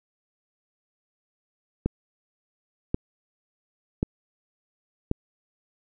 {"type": "click train", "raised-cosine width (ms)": 3, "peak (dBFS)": -10, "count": 4, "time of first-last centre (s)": [1.86, 5.114], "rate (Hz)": 0.922, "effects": []}